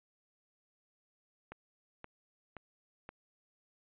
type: click train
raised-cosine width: 0.5 ms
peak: -30 dBFS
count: 4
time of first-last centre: 1.52-3.091 s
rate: 1.91 Hz
effects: resampled to 8000 Hz